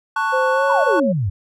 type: chord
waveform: triangle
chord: F# minor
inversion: first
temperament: just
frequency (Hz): 888 / 1110 / 1480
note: A5 / C#6 / F#6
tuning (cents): +16 / +2 / 0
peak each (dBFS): -20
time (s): 0.16-1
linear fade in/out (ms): 5
type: tone with pitch glide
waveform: sine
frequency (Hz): 520 to 550.9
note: C5 to C#5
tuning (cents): -11 to -11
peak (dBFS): -17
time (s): 0.32-1.13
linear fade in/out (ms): 20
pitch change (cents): +100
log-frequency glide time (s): 0.52-0.64
type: exponential sweep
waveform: sine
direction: down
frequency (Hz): 1070 to 87.31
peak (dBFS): -17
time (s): 0.69-1.3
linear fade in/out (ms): 10
effects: none